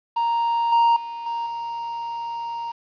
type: tone with level steps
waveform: triangle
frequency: 932.3 Hz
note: A#5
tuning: in tune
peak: -17 / -12 / -28 / -22 / -25 dBFS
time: 0.16-2.72 s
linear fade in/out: 10 ms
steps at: 0.72 / 0.96 / 1.26 / 1.46 s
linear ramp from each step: 5 ms
effects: resampled to 11025 Hz + 8-bit